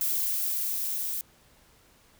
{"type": "noise with level ramp", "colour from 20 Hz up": "violet", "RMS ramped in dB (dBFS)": [-27, -32], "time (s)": [0.01, 1.21], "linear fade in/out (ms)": 0, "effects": ["pink hiss -60 dBFS RMS until 2.19 s"]}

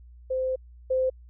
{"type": "tone pair in turn", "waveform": "sine", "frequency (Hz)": [518, 518], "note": ["C5", "C5"], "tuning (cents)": [-17, -17], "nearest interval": "unison", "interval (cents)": 0, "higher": "neither", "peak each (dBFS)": [-24, -21], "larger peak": "second", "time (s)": [[0.3, 0.56], [0.9, 1.1]], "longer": "first", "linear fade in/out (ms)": 10, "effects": ["added 60 Hz sine -46 dBFS peak until 1.29 s"]}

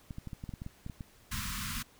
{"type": "clicks", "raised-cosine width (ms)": 5, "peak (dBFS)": -28, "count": 12, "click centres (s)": [0.108, 0.184, 0.273, 0.332, 0.439, 0.492, 0.538, 0.619, 0.664, 0.864, 0.898, 1.008]}
{"type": "band-stop noise", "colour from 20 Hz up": "pink", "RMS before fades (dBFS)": -37, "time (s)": [1.31, 1.83], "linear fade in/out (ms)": 10, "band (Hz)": [250, 1000], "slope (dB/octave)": 96}
{"effects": ["pink hiss -61 dBFS RMS until 1.99 s"]}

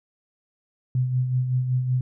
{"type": "tone with tremolo", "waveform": "sine", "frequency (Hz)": 127.1, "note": "C3", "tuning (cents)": -50, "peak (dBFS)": -18, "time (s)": [0.95, 2.01], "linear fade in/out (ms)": 2, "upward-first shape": "sine", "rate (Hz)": 5.3, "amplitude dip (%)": 50, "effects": []}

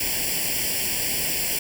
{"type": "noise with comb filter", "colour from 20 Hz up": "white", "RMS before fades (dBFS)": -25, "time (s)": [0, 1.59], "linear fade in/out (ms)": 5, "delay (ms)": 0.39, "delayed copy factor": 0.95, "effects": []}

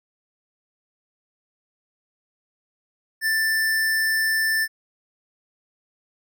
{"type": "tone", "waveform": "square", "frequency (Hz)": 1771, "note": "A6", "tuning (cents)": 11, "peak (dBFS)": -20, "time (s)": [3.21, 4.68], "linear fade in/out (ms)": 50, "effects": []}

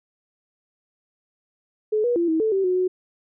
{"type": "tone with pitch steps", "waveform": "sine", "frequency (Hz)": [428.8, 483.2, 341.7, 320.6, 438.8, 386.7, 365.4, 367.7], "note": ["A4", "B4", "F4", "E4", "A4", "G4", "F#4", "F#4"], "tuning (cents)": [-45, -38, -38, -48, -5, -24, -22, -11], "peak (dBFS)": -18, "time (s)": [1.92, 2.88], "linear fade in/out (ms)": 10, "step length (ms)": 120, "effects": []}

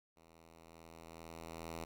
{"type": "tone with level ramp", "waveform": "5% pulse", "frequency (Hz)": 82.3, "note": "E2", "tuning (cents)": -2, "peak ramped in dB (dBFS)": [-52, -31], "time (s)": [0.16, 1.85], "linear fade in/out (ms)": 10, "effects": []}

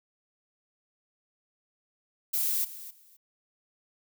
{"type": "noise with echo", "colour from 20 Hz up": "violet", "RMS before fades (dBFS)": -28, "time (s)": [2.33, 2.65], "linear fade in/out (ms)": 10, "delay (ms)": 260, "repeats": 2, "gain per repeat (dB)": -15, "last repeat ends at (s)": 3.17, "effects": []}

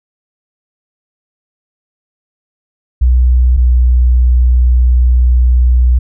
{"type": "tone pair in turn", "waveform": "sine", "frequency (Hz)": [62.1, 61.56], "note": ["B1", "B1"], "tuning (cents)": [10, -5], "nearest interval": "unison", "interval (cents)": 15, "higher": "first", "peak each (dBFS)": -5, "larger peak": "neither", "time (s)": [[3.01, 3.57], [3.57, 5.99]], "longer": "second", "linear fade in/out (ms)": 10, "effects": []}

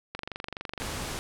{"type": "click train", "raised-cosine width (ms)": 0.3, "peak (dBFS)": -19, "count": 17, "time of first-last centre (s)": [0.15, 0.819], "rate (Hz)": 23.9}
{"type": "low-pass noise", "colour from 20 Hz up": "pink", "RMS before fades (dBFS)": -35, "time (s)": [0.8, 1.19], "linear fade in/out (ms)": 0, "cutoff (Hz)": 11000, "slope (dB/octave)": 24}
{"effects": []}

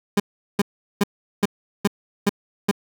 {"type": "tone bursts", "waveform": "30% pulse", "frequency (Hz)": 202.5, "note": "G#3", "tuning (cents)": -43, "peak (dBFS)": -12, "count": 7, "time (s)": [0.17, 2.713], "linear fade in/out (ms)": 5, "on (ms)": 29, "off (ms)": 390, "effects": []}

